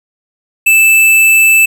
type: tone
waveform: square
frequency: 2637 Hz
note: E7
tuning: in tune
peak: -5 dBFS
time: 0.66-1.66 s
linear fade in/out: 10 ms
effects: none